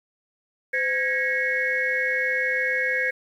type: tone cluster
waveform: sine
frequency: 513 / 1649 / 1902 / 2192 Hz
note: C5 / G#6 / A#6 / C#7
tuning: -34 / -13 / +34 / -20 cents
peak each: -29 / -25 / -27 / -26 dBFS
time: 0.73-3.11 s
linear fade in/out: 10 ms
effects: tanh soft clip ceiling -11 dBFS + 9-bit